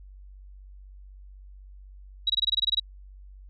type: tone bursts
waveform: sine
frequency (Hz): 3872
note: B7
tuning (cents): -35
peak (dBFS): -20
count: 11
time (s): 2.27-2.798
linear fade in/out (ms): 5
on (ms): 28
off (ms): 22
effects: added 48 Hz sine -44 dBFS peak until 3.49 s